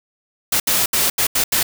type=noise bursts at uneven times; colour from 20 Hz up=white; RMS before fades=-17 dBFS; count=6; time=0.52-0.6 / 0.67-0.86 / 0.93-1.1 / 1.18-1.27 / 1.35-1.44 / 1.52-1.63 s; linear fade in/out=5 ms; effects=none